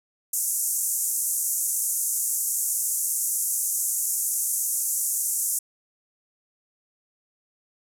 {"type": "band-pass noise", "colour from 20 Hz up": "white", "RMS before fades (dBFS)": -26, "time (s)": [0.33, 5.59], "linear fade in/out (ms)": 5, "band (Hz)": [6400, 13000], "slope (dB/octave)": 48, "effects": []}